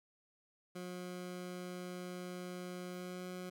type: tone with pitch glide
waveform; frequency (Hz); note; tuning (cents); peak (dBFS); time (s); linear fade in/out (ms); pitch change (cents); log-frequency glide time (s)
20% pulse; 180 to 181.78; F#3 to F#3; -47 to -30; -38; 0.75-3.5; 10; +17; 2.91-3.27
effects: none